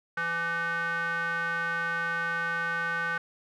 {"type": "tone with band-pass filter", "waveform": "square", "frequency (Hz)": 168, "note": "E3", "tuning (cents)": 33, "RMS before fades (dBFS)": -30, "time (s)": [0.17, 3.18], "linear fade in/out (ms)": 5, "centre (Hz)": 1500, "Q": 5.4, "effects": []}